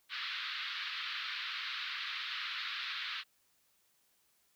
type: band-pass noise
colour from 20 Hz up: white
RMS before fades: -40 dBFS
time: 0.09-3.24 s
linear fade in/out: 50 ms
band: 1200 to 4200 Hz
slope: 48 dB/octave
effects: white hiss -73 dBFS RMS until 4.55 s